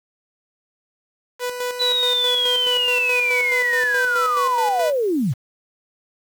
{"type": "tone with tremolo", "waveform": "sawtooth", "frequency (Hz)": 493.9, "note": "B4", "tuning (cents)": 0, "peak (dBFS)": -18, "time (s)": [1.39, 4.93], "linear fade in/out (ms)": 50, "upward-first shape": "square", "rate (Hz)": 4.7, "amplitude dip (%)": 50}
{"type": "linear sweep", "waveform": "sine", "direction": "down", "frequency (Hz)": [3989, 104.3], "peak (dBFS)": -17, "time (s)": [1.79, 5.34], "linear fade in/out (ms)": 20}
{"effects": ["7-bit"]}